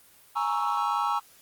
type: chord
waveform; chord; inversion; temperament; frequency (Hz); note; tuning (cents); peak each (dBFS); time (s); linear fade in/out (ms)
triangle; A# half-diminished seventh; third; equal; 830.6 / 932.3 / 1108.7 / 1318.5; G#5 / A#5 / C#6 / E6; 0 / 0 / 0 / 0; -28; 0.35-1.2; 20
effects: white hiss -56 dBFS RMS until 1.41 s + Opus 24 kbps